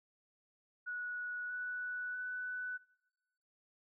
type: tone with pitch steps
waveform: sine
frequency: 1466 / 1480 / 1493 Hz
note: F#6 / F#6 / F#6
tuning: -16 / 0 / +15 cents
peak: -38 dBFS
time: 0.86-2.78 s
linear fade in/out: 20 ms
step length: 640 ms
effects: noise-tail reverb RT60 1.0 s tail -22 dB re dry